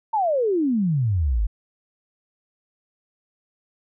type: exponential sweep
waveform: sine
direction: down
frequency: 920 to 46.25 Hz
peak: -18 dBFS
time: 0.13-1.47 s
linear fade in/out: 10 ms
effects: none